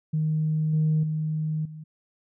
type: tone with level steps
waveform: sine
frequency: 155.56 Hz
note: D#3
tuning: in tune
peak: -21 / -18 / -24 / -37 dBFS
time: 0.13-1.84 s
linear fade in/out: 10 ms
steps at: 0.73 / 1.03 / 1.65 s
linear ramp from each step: 5 ms
effects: tanh soft clip ceiling -16 dBFS